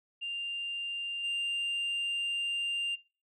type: tone with level steps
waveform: sine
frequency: 2793 Hz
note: F7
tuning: 1 cent flat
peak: -33 / -28 dBFS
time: 0.21-2.96 s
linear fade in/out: 20 ms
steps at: 1.23 s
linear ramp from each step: 20 ms
effects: noise-tail reverb RT60 0.4 s tail -24 dB re dry + tanh soft clip ceiling -29 dBFS